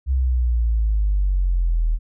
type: exponential sweep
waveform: sine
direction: down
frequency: 67.3 to 38.89 Hz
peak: -15 dBFS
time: 0.06-1.99 s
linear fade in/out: 50 ms
effects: tanh soft clip ceiling -11 dBFS